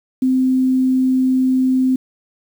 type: tone with quantisation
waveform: sine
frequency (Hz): 258.9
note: C4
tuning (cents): -18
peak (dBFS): -12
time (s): 0.22-1.96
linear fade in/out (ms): 5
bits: 7
effects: none